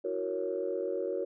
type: chord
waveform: sine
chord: F# dominant seventh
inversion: third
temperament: equal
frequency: 329.6 / 370 / 466.2 / 554.4 Hz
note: E4 / F#4 / A#4 / C#5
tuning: 0 / 0 / 0 / 0 cents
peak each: -40 / -34 / -35 / -35 dBFS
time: 0.04-1.25 s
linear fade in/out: 10 ms
effects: tanh soft clip ceiling -21 dBFS

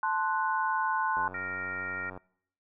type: chord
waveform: sine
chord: F# diminished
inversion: first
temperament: equal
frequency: 880 / 1046.5 / 1480 Hz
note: A5 / C6 / F#6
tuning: 0 / 0 / 0 cents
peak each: -30 / -30 / -32 dBFS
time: 0.03-1.28 s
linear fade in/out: 2 ms
type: click train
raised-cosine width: 1 ms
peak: -29 dBFS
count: 94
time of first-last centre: 1.17-2.175 s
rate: 92.5 Hz
type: harmonic tone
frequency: 466.2 Hz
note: A#4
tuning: in tune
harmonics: 3 / 4 / 5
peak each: -36 / -37 / -44 dBFS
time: 1.34-2.1 s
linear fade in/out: 5 ms
effects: noise-tail reverb RT60 0.7 s tail -24 dB re dry

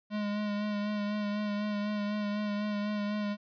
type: tone with vibrato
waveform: square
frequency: 207.7 Hz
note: G#3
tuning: in tune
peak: -31 dBFS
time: 0.1-3.37 s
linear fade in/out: 50 ms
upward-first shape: sine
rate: 4 Hz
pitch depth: 25 cents each way
effects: resampled to 11025 Hz

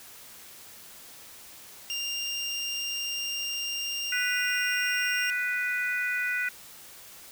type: tone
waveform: 25% pulse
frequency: 2794 Hz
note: F7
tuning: in tune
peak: -26 dBFS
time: 1.9-5.3 s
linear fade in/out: 0 ms
type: harmonic tone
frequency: 493.9 Hz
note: B4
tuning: in tune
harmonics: 3 / 4 / 5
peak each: -29 / -31 / -33 dBFS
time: 4.12-6.49 s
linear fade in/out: 5 ms
effects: white hiss -48 dBFS RMS until 7.31 s

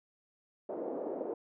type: band-pass noise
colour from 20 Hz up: white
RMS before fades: -38 dBFS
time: 0.69-1.34 s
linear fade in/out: 5 ms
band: 300 to 560 Hz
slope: 24 dB/octave
effects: none

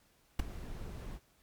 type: noise with ADSR envelope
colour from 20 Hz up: brown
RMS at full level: -23 dBFS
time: 0.39-1.2 s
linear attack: 5 ms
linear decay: 9 ms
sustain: -20 dB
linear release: 50 ms
effects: pink hiss -69 dBFS RMS until 1.42 s + MP3 96 kbps

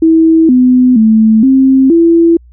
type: tone with pitch steps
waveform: sine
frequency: 323.9 / 252.3 / 219.8 / 265.5 / 334.8 Hz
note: E4 / B3 / A3 / C4 / E4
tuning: -30 / +37 / -2 / +25 / +27 cents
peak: -3 dBFS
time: 0.02-2.37 s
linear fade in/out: 5 ms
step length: 470 ms
effects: added 60 Hz sine -36 dBFS peak until 2.52 s

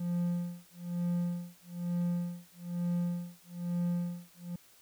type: tone with tremolo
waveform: triangle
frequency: 174.5 Hz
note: F3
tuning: 1 cent flat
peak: -26 dBFS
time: 0-4.56 s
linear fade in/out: 5 ms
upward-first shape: sine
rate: 1.1 Hz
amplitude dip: 100%
effects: white hiss -61 dBFS RMS until 4.81 s

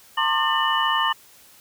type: tone cluster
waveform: sine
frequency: 909 / 1065 / 1198 / 1798 / 2957 Hz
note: A#5 / C6 / D6 / A6 / F#7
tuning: -44 / +30 / +34 / +37 / -2 cents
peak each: -25 dBFS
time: 0.17-1.13 s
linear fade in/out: 10 ms
effects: white hiss -51 dBFS RMS until 1.6 s

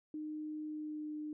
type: tone with pitch glide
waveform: sine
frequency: 306.1 to 302.8 Hz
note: D#4 to D#4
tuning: -28 to -47 cents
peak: -39 dBFS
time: 0.14-1.33 s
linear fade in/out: 2 ms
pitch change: -19 cents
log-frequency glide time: 0.64-1.14 s
effects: none

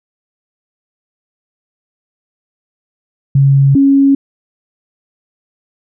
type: tone pair in turn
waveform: sine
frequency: 137.9 / 275.8 Hz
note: C#3 / C#4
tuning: -9 / -9 cents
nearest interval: octave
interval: 1200 cents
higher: second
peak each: -5 dBFS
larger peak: neither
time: 3.35-3.75 / 3.75-4.15 s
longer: neither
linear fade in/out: 5 ms
effects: none

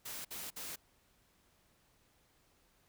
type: noise bursts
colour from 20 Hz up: white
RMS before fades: -44 dBFS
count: 3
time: 0.05-0.76 s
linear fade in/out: 10 ms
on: 200 ms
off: 55 ms
effects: pink hiss -71 dBFS RMS until 2.88 s

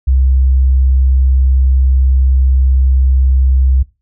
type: tone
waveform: sine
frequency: 65.41 Hz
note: C2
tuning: in tune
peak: -7 dBFS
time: 0.07-3.83 s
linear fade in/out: 10 ms
effects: noise-tail reverb RT60 0.3 s tail -21 dB re dry

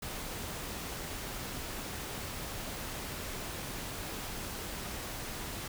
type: noise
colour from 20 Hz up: pink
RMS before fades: -40 dBFS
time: 0.02-5.68 s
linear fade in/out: 5 ms
effects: none

